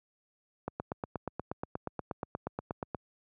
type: click train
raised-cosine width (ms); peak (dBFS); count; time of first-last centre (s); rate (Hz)
1; -20; 20; 0.68-2.947; 8.38
effects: high-pass 80 Hz 12 dB/octave